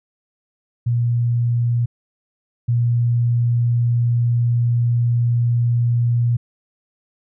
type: tone pair in turn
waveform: sine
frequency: 119.2 / 119.2 Hz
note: A#2 / A#2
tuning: +39 / +39 cents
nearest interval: unison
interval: 0 cents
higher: neither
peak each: -15 / -14 dBFS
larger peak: second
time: 0.86-1.86 / 2.68-6.37 s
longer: second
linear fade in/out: 10 ms
effects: none